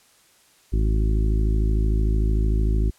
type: harmonic tone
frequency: 53.3 Hz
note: G#1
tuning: 46 cents sharp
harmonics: 1 / 2 / 3 / 4 / 5 / 6 / 7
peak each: -18 / -27 / -33 / -33 / -36 / -35 / -35 dBFS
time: 0.72-2.91 s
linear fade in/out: 20 ms
effects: white hiss -57 dBFS RMS until 2.98 s + low-pass 11000 Hz 12 dB/octave